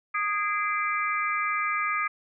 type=harmonic tone with a mistuned harmonic; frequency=412.4 Hz; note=G#4; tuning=12 cents flat; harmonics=3 / 4 / 5 / 6; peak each=-27 / -34 / -31 / -32 dBFS; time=0.14-2.08 s; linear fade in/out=10 ms; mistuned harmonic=6; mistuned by=-90 cents; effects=none